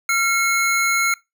square tone pair together, 1370 / 2175 Hz, F6 / C#7, -34 / -33 cents, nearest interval minor sixth, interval 801 cents, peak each -21 / -19 dBFS, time 0.09-1.14 s, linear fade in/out 2 ms, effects noise-tail reverb RT60 0.2 s tail -22 dB re dry

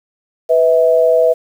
sine tone pair together, 496 / 648 Hz, B4 / E5, +7 / -30 cents, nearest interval perfect fourth, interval 463 cents, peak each -11 dBFS, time 0.49-1.34 s, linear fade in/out 20 ms, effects 7-bit

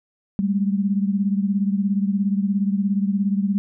sine beating tone pair, 196 / 213 Hz, G3 / G#3, 0 / +44 cents, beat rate 17 Hz, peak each -19 / -24 dBFS, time 0.39-3.58 s, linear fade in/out 0 ms, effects none

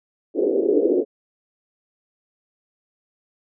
pink band-pass noise, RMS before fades -19 dBFS, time 0.34-1.05 s, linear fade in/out 50 ms, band 300 to 490 Hz, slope 48 dB/octave, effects none

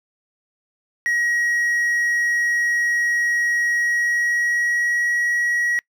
triangle tone with pitch glide, 1900 to 1912.1 Hz, A#6 to A#6, +33 to +43 cents, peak -16 dBFS, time 1.06-5.79 s, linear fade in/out 0 ms, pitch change +10 cents, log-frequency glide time 3.74-5.17 s, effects noise-tail reverb RT60 0.1 s tail -26 dB re dry

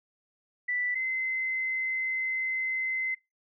sine tone pair in turn, 1975.5 / 2057 Hz, B6 / C7, 0 / -30 cents, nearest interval minor second, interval 70 cents, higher second, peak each -27 dBFS, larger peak neither, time 0.68-0.95 / 0.95-3.15 s, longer second, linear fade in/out 10 ms, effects noise-tail reverb RT60 0.2 s tail -22 dB re dry

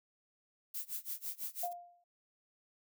violet noise with tremolo, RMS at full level -39 dBFS, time 0.74-1.73 s, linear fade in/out 5 ms, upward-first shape sine, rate 6 Hz, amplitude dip 95%
sine tone with exponential decay, 701 Hz, F5, 6 cents sharp, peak -33 dBFS, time 1.63-2.04 s, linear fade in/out 5 ms, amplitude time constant 89 ms
effects noise-tail reverb RT60 0.1 s tail -19 dB re dry

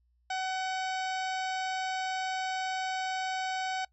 harmonic tone, 753 Hz, F#5, 30 cents sharp, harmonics 1 / 2 / 3 / 4 / 5 / 6 / 7 / 8 / 10, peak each -32 / -38 / -42 / -44 / -46 / -48 / -49 / -50 / -52 dBFS, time 0.3-3.85 s, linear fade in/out 5 ms, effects noise-tail reverb RT60 0.1 s tail -23 dB re dry + added 60 Hz sine -67 dBFS peak until 3.92 s

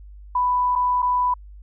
sine tone with dropouts, 992 Hz, B5, 7 cents sharp, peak -17 dBFS, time 0.35-1.34 s, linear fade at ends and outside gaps 5 ms, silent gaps 0.754-0.758 / 1.021-1.026 s, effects added 50 Hz sine -39 dBFS peak until 1.62 s

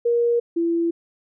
sine tone pair in turn, 472.8 / 336.5 Hz, A#4 / E4, +24 / +36 cents, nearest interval tritone, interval 588 cents, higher first, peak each -16 / -18 dBFS, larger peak first, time 0.05-0.4 / 0.56-0.91 s, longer neither, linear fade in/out 10 ms, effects none

